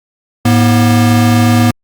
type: tone pair together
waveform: square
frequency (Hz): 107.09 / 240.4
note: A2 / B3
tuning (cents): -46 / -46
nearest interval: octave + major second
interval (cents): 1400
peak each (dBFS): -10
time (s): 0.45-1.71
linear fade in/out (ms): 5
effects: Opus 48 kbps